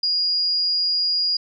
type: tone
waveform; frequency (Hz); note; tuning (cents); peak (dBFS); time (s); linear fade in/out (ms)
sine; 4863; D#8; -40; -18; 0.03-1.37; 5
effects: none